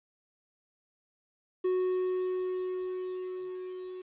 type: tone with level ramp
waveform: triangle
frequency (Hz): 368.4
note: F#4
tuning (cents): -7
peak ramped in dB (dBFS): -23 to -37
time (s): 1.64-4.02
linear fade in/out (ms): 10
effects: resampled to 8000 Hz + 10-bit